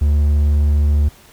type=tone; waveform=triangle; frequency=73.42 Hz; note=D2; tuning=in tune; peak=-9 dBFS; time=0.01-1.09 s; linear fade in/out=10 ms; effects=pink hiss -46 dBFS RMS until 1.32 s